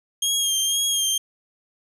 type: tone with vibrato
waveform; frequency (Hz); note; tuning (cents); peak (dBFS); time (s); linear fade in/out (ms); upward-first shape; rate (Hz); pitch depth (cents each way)
20% pulse; 3232; G#7; -48; -14; 0.22-1.18; 5; sine; 2; 38
effects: none